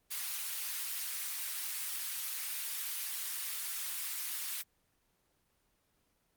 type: high-pass noise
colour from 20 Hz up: white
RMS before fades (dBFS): -38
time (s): 0.1-4.63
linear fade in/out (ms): 20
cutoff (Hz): 1500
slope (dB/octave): 12
effects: pink hiss -75 dBFS RMS until 6.36 s + Opus 24 kbps